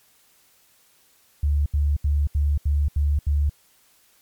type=tone bursts; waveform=sine; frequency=72.7 Hz; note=D2; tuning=17 cents flat; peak=-17 dBFS; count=7; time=1.43-3.496 s; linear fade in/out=5 ms; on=230 ms; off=76 ms; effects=white hiss -59 dBFS RMS until 4.21 s + MP3 96 kbps